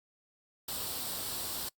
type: noise with comb filter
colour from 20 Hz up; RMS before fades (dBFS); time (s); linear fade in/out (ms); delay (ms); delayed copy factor
white; -37; 0.68-1.69; 5; 0.23; +0.55
effects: noise-tail reverb RT60 0.1 s tail -23 dB re dry + Opus 48 kbps